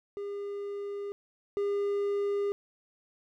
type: tone pair in turn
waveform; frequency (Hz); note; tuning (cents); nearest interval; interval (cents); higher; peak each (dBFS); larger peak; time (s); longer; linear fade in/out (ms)
triangle; 404.3 / 404.3; G#4 / G#4; -46 / -46; unison; 0; neither; -32 / -25; second; 0.17-1.12 / 1.57-2.52; neither; 0
effects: none